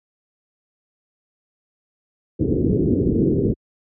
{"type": "low-pass noise", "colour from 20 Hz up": "white", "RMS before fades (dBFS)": -18, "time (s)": [2.39, 3.54], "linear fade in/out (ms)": 20, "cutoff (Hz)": 420, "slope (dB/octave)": 48, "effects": ["high-pass 60 Hz 12 dB/octave"]}